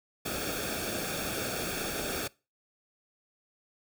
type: noise with comb filter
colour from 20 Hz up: pink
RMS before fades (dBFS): -34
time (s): 0.25-2.28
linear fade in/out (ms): 10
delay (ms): 1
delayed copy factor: -0.75
effects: noise-tail reverb RT60 0.3 s tail -23 dB re dry